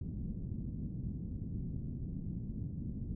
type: low-pass noise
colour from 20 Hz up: white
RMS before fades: -40 dBFS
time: 0.01-3.15 s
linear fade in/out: 5 ms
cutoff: 210 Hz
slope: 24 dB/octave
effects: none